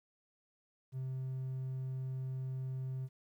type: tone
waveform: triangle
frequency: 130.81 Hz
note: C3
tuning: in tune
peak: -34 dBFS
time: 0.92-3.09 s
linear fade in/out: 50 ms
effects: tanh soft clip ceiling -30 dBFS + 12-bit